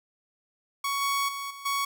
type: tone with level steps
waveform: sawtooth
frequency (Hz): 1116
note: C#6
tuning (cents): +11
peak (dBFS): -23 / -21 / -29 / -37 / -22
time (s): 0.84-1.85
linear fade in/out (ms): 5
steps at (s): 1.01 / 1.28 / 1.5 / 1.65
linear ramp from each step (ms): 10
effects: none